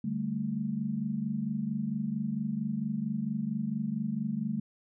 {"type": "chord", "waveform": "sine", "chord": "D suspended fourth", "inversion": "none", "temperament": "just", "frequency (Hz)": [146.83, 195.78, 220.2], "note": ["D3", "G3", "A3"], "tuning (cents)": [0, -2, 2], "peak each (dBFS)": [-37, -34, -32], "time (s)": [0.04, 4.6], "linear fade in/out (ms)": 5, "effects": []}